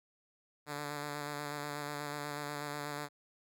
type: tone with vibrato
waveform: 5% pulse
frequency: 146.4 Hz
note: D3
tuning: 5 cents flat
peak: -27 dBFS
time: 0.66-3.09 s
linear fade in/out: 50 ms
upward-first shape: square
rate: 8.2 Hz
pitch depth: 18 cents each way
effects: none

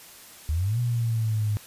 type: exponential two-way sweep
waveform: sine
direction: up then down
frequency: 73.2 to 122.2 to 103.9 Hz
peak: -22 dBFS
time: 0.49-1.57 s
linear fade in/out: 0 ms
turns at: 0.79 s
effects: white hiss -47 dBFS RMS until 1.66 s + resampled to 32000 Hz

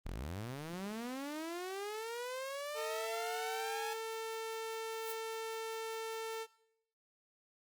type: linear sweep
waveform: sawtooth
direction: up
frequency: 31 to 849 Hz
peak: -36 dBFS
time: 0.05-3.94 s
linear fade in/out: 10 ms
type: tone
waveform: sawtooth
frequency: 447.5 Hz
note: A4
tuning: 29 cents sharp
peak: -35 dBFS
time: 2.74-6.47 s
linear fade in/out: 50 ms
type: noise with exponential growth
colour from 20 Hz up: violet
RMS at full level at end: -41 dBFS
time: 4.88-5.12 s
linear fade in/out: 0 ms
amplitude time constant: 51 ms
effects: noise-tail reverb RT60 0.7 s tail -19 dB re dry + Opus 32 kbps

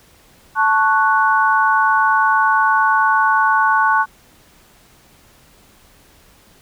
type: chord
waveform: sine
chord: F# minor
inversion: first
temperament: equal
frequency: 880 / 1108.7 / 1480 Hz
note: A5 / C#6 / F#6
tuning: 0 / 0 / 0 cents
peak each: -16 dBFS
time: 0.55-4.06 s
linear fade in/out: 50 ms
effects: pink hiss -50 dBFS RMS until 6.61 s

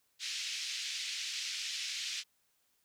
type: band-pass noise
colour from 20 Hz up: white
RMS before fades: -39 dBFS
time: 0.19-2.24 s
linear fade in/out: 50 ms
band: 2200 to 5800 Hz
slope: 24 dB/octave
effects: white hiss -75 dBFS RMS until 2.84 s

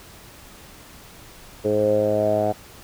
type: tone with low-pass filter sweep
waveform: 10% pulse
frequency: 105.5 Hz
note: G#2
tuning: 28 cents sharp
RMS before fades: -20 dBFS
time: 1.64-2.53 s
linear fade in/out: 20 ms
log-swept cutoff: 470 to 710 Hz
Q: 7.5
effects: pink hiss -45 dBFS RMS until 2.83 s

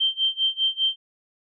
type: tone with tremolo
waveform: sine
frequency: 3136 Hz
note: G7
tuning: in tune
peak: -17 dBFS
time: 0-0.96 s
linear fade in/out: 10 ms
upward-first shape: sine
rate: 5 Hz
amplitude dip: 95%
effects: none

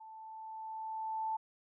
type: tone with level ramp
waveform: sine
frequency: 881 Hz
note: A5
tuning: 2 cents sharp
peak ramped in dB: -49 to -32 dBFS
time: 0-1.37 s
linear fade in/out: 10 ms
effects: none

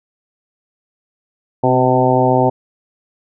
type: harmonic tone with a mistuned harmonic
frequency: 127.6 Hz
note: C3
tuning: 43 cents flat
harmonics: 1 / 2 / 3 / 4 / 5 / 6 / 7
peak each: -18 / -18 / -18 / -18 / -18 / -18 / -18 dBFS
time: 1.63-2.5 s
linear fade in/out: 10 ms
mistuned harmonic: 2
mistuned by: +28 cents
effects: none

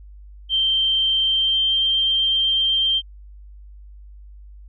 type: tone with pitch glide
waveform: sine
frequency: 3136 to 3156 Hz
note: G7 to G7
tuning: 0 to +11 cents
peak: -16 dBFS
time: 0.49-3.02 s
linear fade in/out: 50 ms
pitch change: +11 cents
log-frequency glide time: 1.26-1.79 s
effects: added 50 Hz sine -39 dBFS peak until 4.68 s

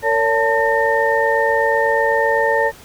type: tone cluster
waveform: sine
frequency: 456.9 / 565 / 890 / 1825 Hz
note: A#4 / C#5 / A5 / A#6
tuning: -35 / +33 / +20 / -37 cents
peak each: -19 dBFS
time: 0.02-2.72 s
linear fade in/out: 50 ms
effects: pink hiss -42 dBFS RMS until 2.84 s

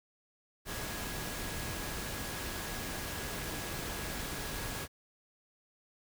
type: tone in noise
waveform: sine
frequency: 1661.2 Hz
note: G#6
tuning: in tune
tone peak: -49 dBFS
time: 0.65-4.88 s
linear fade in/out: 50 ms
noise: pink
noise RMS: -39 dBFS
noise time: 0.65-4.88 s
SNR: -13 dB
effects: none

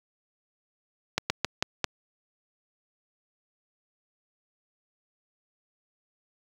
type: slowing click train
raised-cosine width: 0.2 ms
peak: -6 dBFS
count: 5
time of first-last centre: 1.18-1.843 s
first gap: 120 ms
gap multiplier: 1.22
effects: high-pass 60 Hz 12 dB/octave + 8-bit

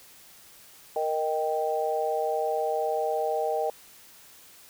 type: chord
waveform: sine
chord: Eb major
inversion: second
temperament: equal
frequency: 466.2 / 622.3 / 784 Hz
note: Bb4 / Eb5 / G5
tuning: 0 / 0 / 0 cents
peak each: -29 dBFS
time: 0.96-3.7 s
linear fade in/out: 2 ms
effects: white hiss -52 dBFS RMS until 4.69 s

